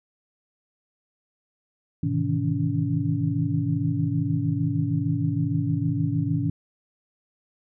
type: tone cluster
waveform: sine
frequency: 106.4 / 128.8 / 155.2 / 161.7 / 283.8 Hz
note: G#2 / C3 / D#3 / E3 / C#4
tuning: +42 / -27 / -4 / -33 / +41 cents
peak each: -28 dBFS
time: 2.03-6.5 s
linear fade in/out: 5 ms
effects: none